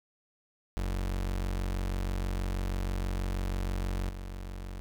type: tone with level steps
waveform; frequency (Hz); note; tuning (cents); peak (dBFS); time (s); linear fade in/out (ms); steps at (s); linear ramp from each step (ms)
35% pulse; 46.23; F#1; -1; -28 / -36; 0.77-4.8; 0; 4.09; 5
effects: none